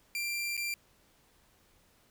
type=tone with dropouts; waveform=sawtooth; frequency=2369 Hz; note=D7; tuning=14 cents sharp; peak=-29 dBFS; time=0.15-0.74 s; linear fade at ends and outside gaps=1 ms; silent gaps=0.568-0.576 s; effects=pink hiss -66 dBFS RMS until 2.1 s